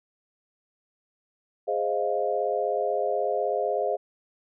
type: chord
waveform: sine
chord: F minor seventh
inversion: first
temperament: equal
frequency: 415.3 / 523.3 / 622.3 / 698.5 Hz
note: Ab4 / C5 / Eb5 / F5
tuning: 0 / 0 / 0 / 0 cents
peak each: -29 dBFS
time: 1.67-3.97 s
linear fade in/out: 20 ms
effects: none